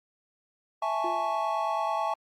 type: chord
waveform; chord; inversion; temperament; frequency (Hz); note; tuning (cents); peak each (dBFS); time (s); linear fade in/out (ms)
triangle; A major seventh; second; equal; 659.3 / 830.6 / 880 / 1108.7; E5 / G#5 / A5 / C#6; 0 / 0 / 0 / 0; -30; 0.82-2.14; 5
type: tone with exponential decay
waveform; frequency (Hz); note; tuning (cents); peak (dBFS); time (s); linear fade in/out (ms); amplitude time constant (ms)
triangle; 349.2; F4; 0; -29; 1.04-1.5; 5; 100
effects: Opus 48 kbps